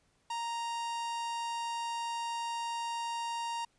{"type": "tone", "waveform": "45% pulse", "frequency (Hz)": 932.3, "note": "A#5", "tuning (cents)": 0, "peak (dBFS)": -34, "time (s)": [0.3, 3.65], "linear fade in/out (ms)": 5, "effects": ["pink hiss -72 dBFS RMS until 3.78 s", "resampled to 22050 Hz"]}